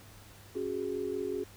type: chord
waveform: sine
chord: C# suspended fourth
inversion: none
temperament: equal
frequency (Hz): 277.2 / 370 / 415.3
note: C#4 / F#4 / G#4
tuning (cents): 0 / 0 / 0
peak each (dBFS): -40 / -35 / -35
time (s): 0.55-1.44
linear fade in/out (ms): 10
effects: added 100 Hz sine -55 dBFS peak until 1.56 s + pink hiss -55 dBFS RMS until 1.56 s